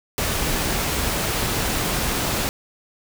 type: noise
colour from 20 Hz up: pink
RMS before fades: -23 dBFS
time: 0.18-2.49 s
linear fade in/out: 0 ms
effects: none